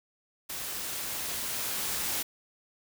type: noise with level ramp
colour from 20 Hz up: white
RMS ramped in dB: -37 to -31 dBFS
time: 0.49-2.23 s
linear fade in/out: 10 ms
effects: none